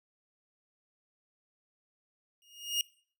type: tone with exponential growth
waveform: sawtooth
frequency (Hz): 2855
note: F7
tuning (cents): +37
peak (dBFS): -22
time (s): 2.42-2.81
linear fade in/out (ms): 1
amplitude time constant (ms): 84
effects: noise-tail reverb RT60 0.5 s tail -23 dB re dry